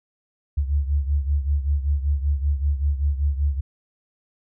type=beating tone pair; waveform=sine; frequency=70.4 / 75.6 Hz; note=C#2 / D#2; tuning=+27 / -49 cents; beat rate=5.2 Hz; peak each=-20 / -25 dBFS; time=0.57-3.61 s; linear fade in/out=10 ms; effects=none